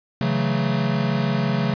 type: chord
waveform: square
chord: F# minor seventh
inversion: second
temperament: equal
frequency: 138.59 / 164.81 / 185 / 220 Hz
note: C#3 / E3 / F#3 / A3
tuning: 0 / 0 / 0 / 0 cents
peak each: -24 / -28 / -26 / -26 dBFS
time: 0.21-1.74 s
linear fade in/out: 2 ms
effects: resampled to 11025 Hz + 9-bit